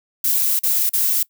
violet noise with dropouts, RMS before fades -18 dBFS, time 0.24-1.23 s, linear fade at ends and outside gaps 5 ms, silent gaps 0.592-0.634 / 0.894-0.934 s, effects noise-tail reverb RT60 0.1 s tail -22 dB re dry

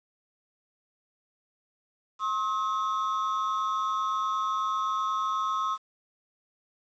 triangle ring-modulated tone, 1174.7 Hz, D6, in tune, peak -21 dBFS, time 2.19-5.78 s, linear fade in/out 50 ms, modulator 104 Hz, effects resampled to 16000 Hz + 9-bit

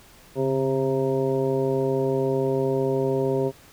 harmonic tone with a mistuned harmonic, 133.3 Hz, C3, 33 cents sharp, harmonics 1 / 2 / 3 / 4 / 5 / 7, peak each -28 / -29 / -23 / -28 / -34 / -36 dBFS, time 0.35-3.52 s, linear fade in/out 50 ms, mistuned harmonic 1, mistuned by +57 cents, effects pink hiss -51 dBFS RMS until 3.72 s

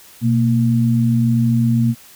sine tone pair together, 122.63 / 230.3 Hz, B2 / A#3, -12 / -21 cents, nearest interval major seventh, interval 1091 cents, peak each -15 dBFS, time 0.21-1.95 s, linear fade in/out 50 ms, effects white hiss -44 dBFS RMS until 2.15 s

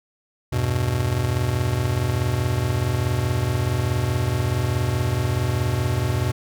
square chord, E minor, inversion none, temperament just, 82.41 / 98.89 / 123.61 Hz, E2 / G2 / B2, 0 / +16 / +2 cents, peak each -28 / -26 / -23 dBFS, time 0.52-6.32 s, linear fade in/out 10 ms, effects none

